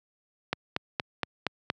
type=click train; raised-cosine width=0.3 ms; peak=-10 dBFS; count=6; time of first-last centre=0.53-1.701 s; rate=4.27 Hz; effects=high-pass 100 Hz 12 dB/octave